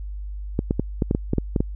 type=clicks; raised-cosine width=3 ms; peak=-7 dBFS; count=10; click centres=0.591 / 0.709 / 0.796 / 1.022 / 1.111 / 1.149 / 1.334 / 1.383 / 1.562 / 1.605 s; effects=added 50 Hz sine -29 dBFS peak until 1.75 s